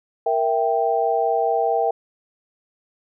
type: chord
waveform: sine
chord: E diminished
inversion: second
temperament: equal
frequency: 466.2 / 659.3 / 784 Hz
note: Bb4 / E5 / G5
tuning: 0 / 0 / 0 cents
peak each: -22 / -22 / -21 dBFS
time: 0.26-1.91 s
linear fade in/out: 5 ms
effects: none